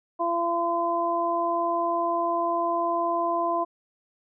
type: harmonic tone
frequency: 340.7 Hz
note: F4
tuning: 43 cents flat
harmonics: 1 / 2 / 3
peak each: -30 / -26 / -26 dBFS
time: 0.19-3.65 s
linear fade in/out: 20 ms
effects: none